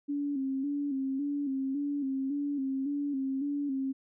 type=tone with vibrato; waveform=sine; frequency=277.2 Hz; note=C#4; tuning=in tune; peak=-29 dBFS; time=0.08-3.93 s; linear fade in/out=20 ms; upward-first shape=square; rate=1.8 Hz; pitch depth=59 cents each way; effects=none